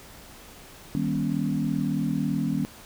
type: chord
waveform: sine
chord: Eb dominant seventh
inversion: none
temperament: equal with one note detuned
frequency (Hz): 155.56 / 196 / 239.1 / 277.2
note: Eb3 / G3 / Bb3 / Db4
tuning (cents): 0 / 0 / +44 / 0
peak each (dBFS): -29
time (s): 0.95-2.65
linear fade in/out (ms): 0
effects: pink hiss -47 dBFS RMS until 2.85 s